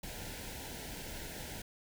pink band-stop noise, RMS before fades -44 dBFS, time 0.03-1.62 s, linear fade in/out 5 ms, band 980 to 1400 Hz, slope 96 dB/octave, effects none

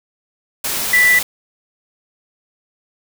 sine tone in noise, 1975.5 Hz, B6, in tune, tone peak -9 dBFS, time 0.93-1.19 s, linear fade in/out 5 ms, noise white, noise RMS -21 dBFS, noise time 0.64-1.23 s, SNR +9 dB, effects none

